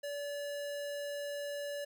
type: tone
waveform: square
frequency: 575 Hz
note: D5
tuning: 37 cents flat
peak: -38 dBFS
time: 0.03-1.85 s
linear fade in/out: 10 ms
effects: 13-bit